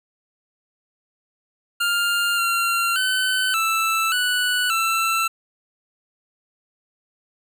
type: tone with pitch steps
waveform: 25% pulse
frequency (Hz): 1400 / 1378 / 1517 / 1323 / 1480 / 1336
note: F6 / F6 / F#6 / E6 / F#6 / E6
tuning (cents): +4 / -24 / +43 / +6 / 0 / +23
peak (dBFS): -15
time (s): 1.8-5.28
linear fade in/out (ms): 10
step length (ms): 580
effects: none